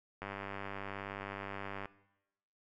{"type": "click train", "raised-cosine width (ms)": 0.5, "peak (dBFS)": -26, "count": 163, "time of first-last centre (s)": [0.22, 1.856], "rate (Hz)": 99, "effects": ["noise-tail reverb RT60 0.9 s tail -19 dB re dry"]}